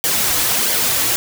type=noise with flanger; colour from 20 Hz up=white; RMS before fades=-17 dBFS; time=0.04-1.16 s; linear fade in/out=0 ms; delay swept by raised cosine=0.75 to 5.05 ms; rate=1.5 Hz; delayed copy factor=-0.55; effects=none